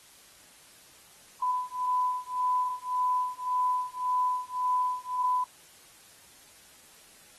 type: beating tone pair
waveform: sine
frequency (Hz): 1000 / 1001.8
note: B5 / B5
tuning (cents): +21 / +24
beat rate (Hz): 1.8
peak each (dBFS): -29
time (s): 1.42-5.44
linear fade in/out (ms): 5
effects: white hiss -55 dBFS RMS until 7.38 s + AAC 32 kbps